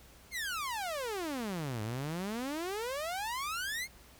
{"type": "exponential two-way sweep", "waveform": "sawtooth", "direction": "down then up", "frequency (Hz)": [2199, 103.8, 2199], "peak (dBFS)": -31, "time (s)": [0.31, 3.88], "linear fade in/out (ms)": 50, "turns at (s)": 1.82, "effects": ["added 60 Hz sine -59 dBFS peak until 4.19 s", "pink hiss -58 dBFS RMS until 4.19 s"]}